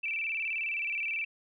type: tone with vibrato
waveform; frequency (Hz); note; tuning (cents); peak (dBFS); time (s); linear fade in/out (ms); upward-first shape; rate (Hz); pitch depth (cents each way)
sine; 2489; D#7; 0; -30; 0.03-1.25; 10; square; 19; 110
effects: none